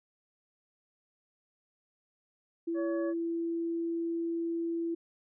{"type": "tone", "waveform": "sine", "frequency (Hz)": 334.7, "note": "E4", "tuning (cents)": 26, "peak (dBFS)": -30, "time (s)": [2.67, 4.95], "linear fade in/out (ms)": 10}
{"type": "harmonic tone", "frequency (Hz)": 565, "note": "C#5", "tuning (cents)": 33, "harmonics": [1, 2, 3], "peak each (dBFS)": [-34, -47, -48], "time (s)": [2.74, 3.14], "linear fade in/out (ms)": 50}
{"effects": []}